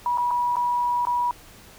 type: tone with dropouts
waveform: sine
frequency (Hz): 970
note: B5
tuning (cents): -31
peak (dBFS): -20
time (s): 0.06-1.31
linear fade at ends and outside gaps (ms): 1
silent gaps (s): 0.175-0.182 / 0.308-0.312 / 0.557-0.567 / 1.052-1.07
effects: pink hiss -48 dBFS RMS until 1.78 s